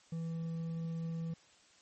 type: tone with hard clipping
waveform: triangle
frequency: 164.81 Hz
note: E3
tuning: in tune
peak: -37 dBFS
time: 0.12-1.34 s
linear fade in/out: 5 ms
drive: 7 dB
effects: white hiss -64 dBFS RMS until 1.81 s + MP3 32 kbps